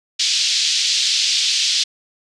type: band-pass noise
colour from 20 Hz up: pink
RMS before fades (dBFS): -18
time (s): 0.19-1.84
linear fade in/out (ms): 10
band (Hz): 3300 to 5700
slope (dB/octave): 24
effects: resampled to 22050 Hz